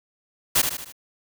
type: noise with echo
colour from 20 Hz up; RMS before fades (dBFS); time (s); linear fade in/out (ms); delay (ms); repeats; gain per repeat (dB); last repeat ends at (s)
white; -18; 0.55-0.62; 10; 76; 4; -6; 0.924
effects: none